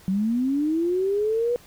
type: linear sweep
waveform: sine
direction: up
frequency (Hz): 183.5 to 490.1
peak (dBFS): -20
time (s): 0.08-1.56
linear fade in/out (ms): 0
effects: pink hiss -51 dBFS RMS until 1.66 s